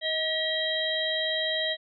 harmonic tone with a mistuned harmonic, 641 Hz, E5, 49 cents flat, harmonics 1 / 3 / 5 / 6, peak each -31 / -31 / -31 / -31 dBFS, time 0.01-1.77 s, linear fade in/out 50 ms, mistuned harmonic 1, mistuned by -26 cents, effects none

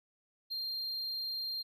triangle tone, 4190 Hz, C8, 2 cents sharp, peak -34 dBFS, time 0.5-1.63 s, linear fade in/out 20 ms, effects none

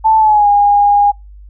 sine tone with pitch glide, 880 to 816.3 Hz, A5 to G#5, 0 to -30 cents, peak -6 dBFS, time 0.04-1.12 s, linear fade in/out 20 ms, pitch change -130 cents, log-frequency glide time 0.18-0.48 s, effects noise-tail reverb RT60 0.2 s tail -26 dB re dry + added 50 Hz sine -33 dBFS peak until 1.49 s

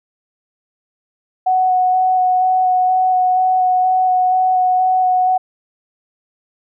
sine tone with vibrato, 740 Hz, F#5, in tune, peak -11 dBFS, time 1.46-5.38 s, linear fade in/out 10 ms, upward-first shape square, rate 2.1 Hz, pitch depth 9 cents each way, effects none

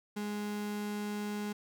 35% pulse tone, 207.7 Hz, G#3, in tune, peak -33 dBFS, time 0.16-1.53 s, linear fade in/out 10 ms, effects none

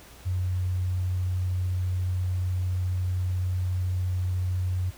sine tone, 91.4 Hz, F#2, 21 cents flat, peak -24 dBFS, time 0.25-4.91 s, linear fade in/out 20 ms, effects added 60 Hz sine -51 dBFS peak until 4.97 s + pink hiss -50 dBFS RMS until 4.97 s

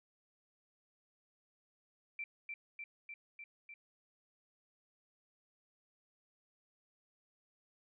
sine tone with echo, 2346 Hz, D7, 2 cents flat, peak -39 dBFS, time 2.19-2.24 s, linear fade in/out 2 ms, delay 300 ms, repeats 5, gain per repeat -2 dB, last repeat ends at 3.74 s, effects none

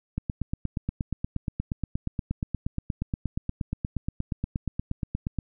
click train, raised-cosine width 5 ms, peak -15 dBFS, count 45, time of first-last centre 0.18-5.387 s, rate 8.45 Hz, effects none

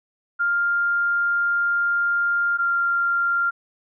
sine tone pair in turn, 1400 / 1389.5 Hz, F6 / F6, +4 / -9 cents, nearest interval unison, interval 13 cents, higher first, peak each -18 dBFS, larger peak neither, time 0.39-2.58 / 2.58-3.51 s, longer first, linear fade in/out 20 ms, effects none

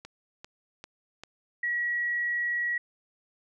click train, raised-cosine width 0.2 ms, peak -25 dBFS, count 4, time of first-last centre 0.05-1.236 s, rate 2.53 Hz
sine tone, 1919 Hz, A#6, 50 cents sharp, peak -26 dBFS, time 1.63-2.78 s, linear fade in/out 5 ms
effects none

